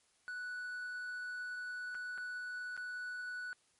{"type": "tone with dropouts", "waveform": "triangle", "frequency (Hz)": 1480, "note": "F#6", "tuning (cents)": 0, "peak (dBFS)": -38, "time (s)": [0.28, 3.53], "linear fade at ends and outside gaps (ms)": 0, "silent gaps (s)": [[1.946, 1.951], [2.177, 2.182], [2.766, 2.776]], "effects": ["white hiss -72 dBFS RMS until 3.79 s", "MP3 48 kbps"]}